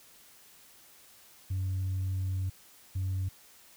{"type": "tone bursts at uneven times", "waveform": "sine", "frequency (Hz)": 94.2, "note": "F#2", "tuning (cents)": 32, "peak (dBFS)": -27, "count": 2, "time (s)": [[1.5, 2.5], [2.95, 3.29]], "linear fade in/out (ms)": 10, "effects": ["tanh soft clip ceiling -27 dBFS", "white hiss -57 dBFS RMS until 3.76 s"]}